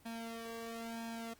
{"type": "tone with flanger", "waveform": "sawtooth", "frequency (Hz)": 229, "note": "A#3", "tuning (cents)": -31, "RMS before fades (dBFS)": -44, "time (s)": [0.05, 1.34], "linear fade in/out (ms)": 10, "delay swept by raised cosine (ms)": [1.2, 1.8], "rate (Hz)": 1, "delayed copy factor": 0.85, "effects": ["pink hiss -65 dBFS RMS until 1.39 s", "Opus 24 kbps"]}